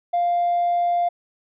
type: tone with hard clipping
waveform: sine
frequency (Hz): 698.5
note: F5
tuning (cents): 0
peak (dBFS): -18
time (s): 0.13-1.09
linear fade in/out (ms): 10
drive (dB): 1
effects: resampled to 8000 Hz